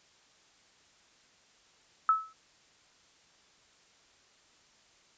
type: tone with exponential decay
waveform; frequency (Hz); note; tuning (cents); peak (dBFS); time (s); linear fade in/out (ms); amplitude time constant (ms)
sine; 1300; E6; -24; -18; 2.09-2.33; 1; 52
effects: white hiss -63 dBFS RMS until 5.17 s + resampled to 16000 Hz